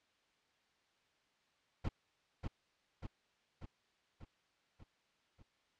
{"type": "noise with echo", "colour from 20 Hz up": "brown", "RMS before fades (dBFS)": -36, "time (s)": [1.84, 1.89], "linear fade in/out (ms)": 10, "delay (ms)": 590, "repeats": 6, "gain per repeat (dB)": -4, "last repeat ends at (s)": 5.43, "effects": ["white hiss -75 dBFS RMS until 5.79 s", "low-pass 4000 Hz 12 dB/octave"]}